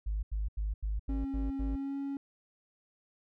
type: tone bursts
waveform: sine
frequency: 51.91 Hz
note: G#1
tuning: in tune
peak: -29 dBFS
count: 7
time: 0.06-1.76 s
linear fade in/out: 10 ms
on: 170 ms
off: 85 ms
type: tone with pitch glide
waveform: triangle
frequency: 272.2 to 277.6 Hz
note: C#4 to C#4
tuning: -31 to +3 cents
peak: -31 dBFS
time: 1.09-2.17 s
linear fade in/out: 2 ms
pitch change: +34 cents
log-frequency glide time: 1.71-1.97 s
effects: tanh soft clip ceiling -26 dBFS